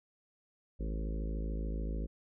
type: harmonic tone with a mistuned harmonic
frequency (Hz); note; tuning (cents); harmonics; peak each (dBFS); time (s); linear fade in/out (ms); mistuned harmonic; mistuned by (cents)
53.6; A1; -45; 1 / 3 / 4 / 5 / 6 / 7 / 8 / 9 / 10; -34 / -44 / -46 / -48 / -50 / -51 / -52 / -53 / -54; 0.79-2.07; 20; 10; +20
effects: none